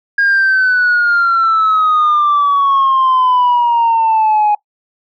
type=exponential sweep; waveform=sine; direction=down; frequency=1630 to 830.6 Hz; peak=-7 dBFS; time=0.18-4.55 s; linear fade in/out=5 ms; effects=noise-tail reverb RT60 0.1 s tail -21 dB re dry + tanh soft clip ceiling -6 dBFS